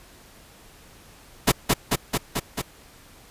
pink noise with echo, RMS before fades -17 dBFS, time 1.47-1.52 s, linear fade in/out 10 ms, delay 220 ms, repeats 5, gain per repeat -2 dB, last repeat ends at 2.62 s, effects pink hiss -50 dBFS RMS until 3.3 s + resampled to 32000 Hz

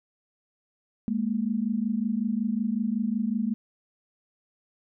sine tone pair together, 207.7 / 233.1 Hz, G#3 / A#3, 0 / 0 cents, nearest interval major second, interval 200 cents, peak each -27 dBFS, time 1.08-3.54 s, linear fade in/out 0 ms, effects none

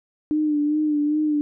sine tone with vibrato, 300 Hz, D4, 37 cents sharp, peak -18 dBFS, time 0.31-1.41 s, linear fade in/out 0 ms, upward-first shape sine, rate 2.5 Hz, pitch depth 40 cents each way, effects none

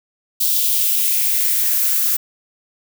violet noise with high-pass filter sweep, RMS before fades -17 dBFS, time 0.4-2.17 s, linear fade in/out 10 ms, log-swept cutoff 3700 to 1200 Hz, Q 2.3, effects none

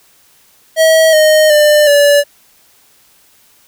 square tone with pitch steps, 642 / 619.4 / 597.6 / 576.6 Hz, E5 / D#5 / D5 / D5, -46 / -8 / +30 / -32 cents, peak -6 dBFS, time 0.76-2.24 s, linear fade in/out 50 ms, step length 370 ms, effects white hiss -49 dBFS RMS until 3.67 s

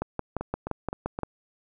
two click trains, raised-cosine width 1 ms, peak -14 / -17 dBFS, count 8 / 4, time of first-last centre 0.02-1.233 / 0.41-1.189 s, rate 5.77 / 3.85 Hz, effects none

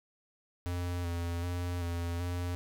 square tone with vibrato, 87 Hz, F2, 6 cents flat, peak -33 dBFS, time 0.66-2.55 s, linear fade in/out 0 ms, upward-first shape square, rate 1.3 Hz, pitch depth 25 cents each way, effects none

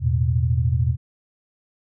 sine chord, E suspended fourth, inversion none, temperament equal, 82.41 / 110 / 123.47 Hz, E2 / A2 / B2, 0 / 0 / 0 cents, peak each -21 / -24 / -20 dBFS, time 0-0.97 s, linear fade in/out 50 ms, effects none

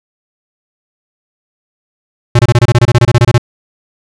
square tone bursts, 120 Hz, B2, 49 cents flat, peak -4 dBFS, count 16, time 2.35-3.381 s, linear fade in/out 5 ms, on 41 ms, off 25 ms, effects low-pass 7000 Hz 12 dB/octave

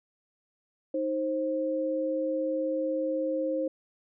sine tone pair together, 312.8 / 529 Hz, D#4 / C5, +9 / +19 cents, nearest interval major sixth, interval 910 cents, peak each -31 / -28 dBFS, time 0.94-3.68 s, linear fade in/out 5 ms, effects none

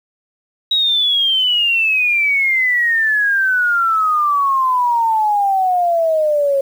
sine exponential sweep, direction down, 3844 to 543 Hz, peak -12 dBFS, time 0.71-6.61 s, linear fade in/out 5 ms, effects 7-bit

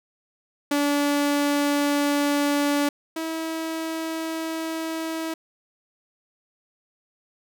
sawtooth tone pair in turn, 288.1 / 323.4 Hz, D4 / E4, -33 / -33 cents, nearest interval major second, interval 200 cents, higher second, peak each -16 / -23 dBFS, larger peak first, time 0.71-2.89 / 3.16-5.34 s, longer neither, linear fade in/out 5 ms, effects none

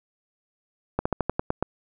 slowing click train, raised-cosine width 1 ms, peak -9 dBFS, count 8, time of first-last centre 0.99-1.626 s, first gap 65 ms, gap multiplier 1.11, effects none

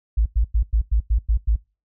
sine tone bursts, 54.3 Hz, A1, 22 cents flat, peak -14 dBFS, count 8, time 0.17-1.561 s, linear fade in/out 10 ms, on 89 ms, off 97 ms, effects noise-tail reverb RT60 0.3 s tail -24 dB re dry

